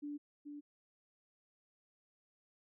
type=tone with echo; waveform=sine; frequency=291.9 Hz; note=D4; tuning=10 cents flat; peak=-40 dBFS; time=0.02-0.18 s; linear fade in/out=20 ms; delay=430 ms; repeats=1; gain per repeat=-5 dB; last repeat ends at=0.61 s; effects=none